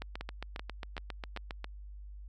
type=two click trains; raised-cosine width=0.3 ms; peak=-23 / -23 dBFS; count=13 / 4; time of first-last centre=0.02-1.644 / 0.21-1.364 s; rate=7.39 / 2.6 Hz; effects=added 50 Hz sine -44 dBFS peak until 2.28 s